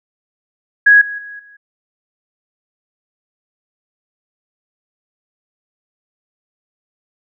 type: tone with level steps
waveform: sine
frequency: 1661.2 Hz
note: G#6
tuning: in tune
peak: -4 / -22 / -29 / -40 dBFS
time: 0.86-1.57 s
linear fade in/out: 10 ms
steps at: 1.01 / 1.18 / 1.39 s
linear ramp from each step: 5 ms
effects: none